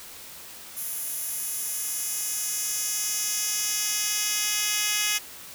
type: tone with high-pass filter sweep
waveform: 10% pulse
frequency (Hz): 419.1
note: G#4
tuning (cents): +16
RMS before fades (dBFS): -28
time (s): 0.76-5.19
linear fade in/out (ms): 20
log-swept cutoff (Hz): 12000 to 3400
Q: 1.1
effects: white hiss -43 dBFS RMS until 5.54 s